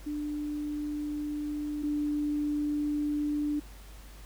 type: tone pair in turn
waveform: sine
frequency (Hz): 296.7 / 295.4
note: D4 / D4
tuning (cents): +18 / +10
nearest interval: unison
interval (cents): 8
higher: first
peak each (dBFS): -31 / -27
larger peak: second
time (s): 0.06-1.83 / 1.83-3.6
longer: neither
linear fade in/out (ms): 10
effects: added 50 Hz sine -46 dBFS peak until 4.25 s + pink hiss -54 dBFS RMS until 4.25 s